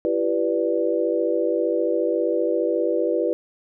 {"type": "chord", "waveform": "sine", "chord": "E minor seventh", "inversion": "none", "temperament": "equal with one note detuned", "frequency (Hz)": [337.1, 392, 493.9, 587.3], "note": ["E4", "G4", "B4", "D5"], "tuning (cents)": [39, 0, 0, 0], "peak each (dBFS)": [-24, -26, -23, -26], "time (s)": [0.05, 3.33], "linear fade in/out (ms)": 0, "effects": []}